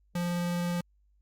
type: tone with vibrato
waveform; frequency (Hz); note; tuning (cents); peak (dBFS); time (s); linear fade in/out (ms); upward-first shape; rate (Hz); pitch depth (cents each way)
square; 174.61; F3; 0; -29; 0.15-0.81; 5; triangle; 19; 9
effects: added 50 Hz sine -63 dBFS peak until 1.21 s + Opus 48 kbps